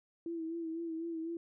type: tone with vibrato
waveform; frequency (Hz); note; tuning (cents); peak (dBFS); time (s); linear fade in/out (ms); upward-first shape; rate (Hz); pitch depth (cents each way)
sine; 329.6; E4; 0; -36; 0.26-1.37; 2; sine; 4; 44
effects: none